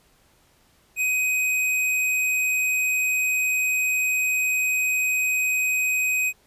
square tone, 2513 Hz, D#7, 17 cents sharp, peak -21 dBFS, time 0.96-6.33 s, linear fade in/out 50 ms, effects pink hiss -60 dBFS RMS until 6.46 s + resampled to 32000 Hz

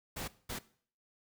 pink noise bursts at uneven times, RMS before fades -40 dBFS, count 2, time 0.16-0.28 / 0.49-0.59 s, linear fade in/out 10 ms, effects noise-tail reverb RT60 0.5 s tail -18 dB re dry

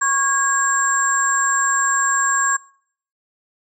sine tone cluster, 1100 / 1634 / 7520 Hz, C#6 / G#6 / A#8, -14 / -29 / +14 cents, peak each -20 dBFS, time 0.01-2.57 s, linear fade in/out 10 ms, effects noise-tail reverb RT60 0.6 s tail -24 dB re dry

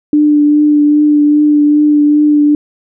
sine tone with vibrato, 296.6 Hz, D4, 17 cents sharp, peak -5 dBFS, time 0.13-2.55 s, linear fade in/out 2 ms, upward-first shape triangle, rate 2.5 Hz, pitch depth 19 cents each way, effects none

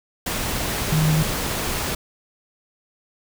sine tone in noise, 155.56 Hz, D#3, in tune, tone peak -16 dBFS, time 0.92-1.23 s, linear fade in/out 5 ms, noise pink, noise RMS -25 dBFS, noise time 0.26-1.95 s, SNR +6 dB, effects none

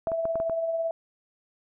sine tone with tremolo, 659.3 Hz, E5, in tune, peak -23 dBFS, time 0.07-0.91 s, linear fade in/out 2 ms, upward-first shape triangle, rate 18 Hz, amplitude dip 45%
clicks, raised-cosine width 1 ms, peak -21 dBFS, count 6, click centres 0.072 / 0.118 / 0.254 / 0.356 / 0.401 / 0.497 s
effects none

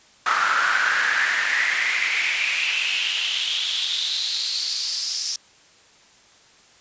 brown noise with high-pass filter sweep, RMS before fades -23 dBFS, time 0.26-5.36 s, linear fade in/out 2 ms, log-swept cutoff 1300 to 5400 Hz, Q 5.9, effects white hiss -53 dBFS RMS until 6.8 s + resampled to 16000 Hz

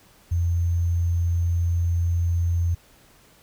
sine tone with sample-and-hold, 85.7 Hz, F2, 32 cents flat, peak -19 dBFS, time 0.31-2.75 s, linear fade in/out 10 ms, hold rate 6300 Hz, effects pink hiss -55 dBFS RMS until 3.42 s

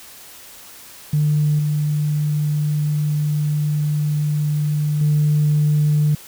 sine tone with level steps, 149.5 Hz, D3, 31 cents sharp, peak -13 / -16 / -12 dBFS, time 1.13-6.15 s, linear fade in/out 5 ms, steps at 1.59 / 5.01 s, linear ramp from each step 2 ms, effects tanh soft clip ceiling -9 dBFS + white hiss -41 dBFS RMS until 6.27 s

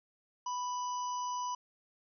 harmonic tone, 989 Hz, B5, 2 cents sharp, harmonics 1 / 3 / 5 / 6, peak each -34 / -51 / -53 / -46 dBFS, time 0.46-1.55 s, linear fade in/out 5 ms, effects none

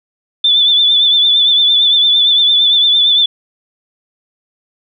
sine tone with vibrato, 3506 Hz, A7, 7 cents flat, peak -7 dBFS, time 0.44-3.26 s, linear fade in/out 5 ms, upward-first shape triangle, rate 8.8 Hz, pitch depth 56 cents each way, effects none

